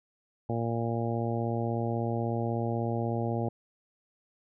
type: harmonic tone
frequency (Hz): 116.3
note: A#2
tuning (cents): -4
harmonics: 1 / 2 / 3 / 4 / 5 / 6 / 7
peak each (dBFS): -31 / -34 / -36 / -37 / -38 / -39 / -39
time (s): 0.49-3.49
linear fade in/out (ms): 5
effects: none